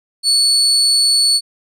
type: tone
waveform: 35% pulse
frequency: 4435 Hz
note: C#8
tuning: in tune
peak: -9 dBFS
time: 0.23-1.41 s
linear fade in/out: 50 ms
effects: resampled to 32000 Hz